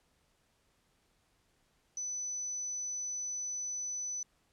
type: tone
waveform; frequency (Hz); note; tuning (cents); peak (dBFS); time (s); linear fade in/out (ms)
sine; 6000; F#8; +23; -35; 1.97-4.23; 2
effects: pink hiss -73 dBFS RMS until 4.52 s + low-pass 11000 Hz 12 dB/octave